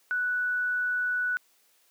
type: tone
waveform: sine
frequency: 1480 Hz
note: F#6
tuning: in tune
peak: -25 dBFS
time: 0.11-1.37 s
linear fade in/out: 0 ms
effects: white hiss -65 dBFS RMS until 1.9 s + high-pass 300 Hz 12 dB/octave